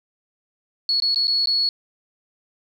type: tone with dropouts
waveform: sine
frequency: 4372 Hz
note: C#8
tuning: 25 cents flat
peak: -17 dBFS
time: 0.89-1.69 s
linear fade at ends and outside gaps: 1 ms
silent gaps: 1.001-1.022 / 1.146-1.159 / 1.271-1.279 / 1.458-1.472 s
effects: 8-bit